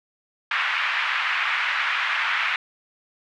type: band-pass noise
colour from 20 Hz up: white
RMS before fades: -24 dBFS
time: 0.51-2.56 s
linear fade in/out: 2 ms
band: 1100 to 2500 Hz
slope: 24 dB/octave
effects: none